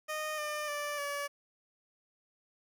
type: tone with pitch steps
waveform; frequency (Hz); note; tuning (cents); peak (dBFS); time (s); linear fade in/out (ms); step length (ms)
15% pulse; 616 / 600.9 / 586.1 / 571.8; D#5 / D5 / D5 / D5; -17 / +40 / -4 / -46; -28; 0.08-1.28; 20; 300
effects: 11-bit